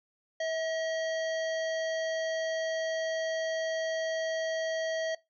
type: harmonic tone with a mistuned harmonic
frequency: 646 Hz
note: E5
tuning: 35 cents flat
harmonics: 1 / 3 / 5 / 7 / 9 / 10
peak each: -30 / -38 / -43 / -48 / -49 / -54 dBFS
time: 0.4-5.15 s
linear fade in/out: 5 ms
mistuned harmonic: 3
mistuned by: -26 cents
effects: noise-tail reverb RT60 0.2 s tail -20 dB re dry